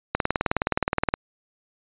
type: click train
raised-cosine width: 0.5 ms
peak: -6 dBFS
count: 20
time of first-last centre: 0.15-1.14 s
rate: 19.2 Hz
effects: resampled to 8000 Hz